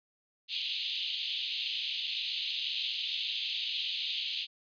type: band-pass noise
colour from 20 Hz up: pink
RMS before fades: -35 dBFS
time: 0.48-4.47 s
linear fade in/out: 50 ms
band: 2800 to 4200 Hz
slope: 48 dB/octave
effects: resampled to 11025 Hz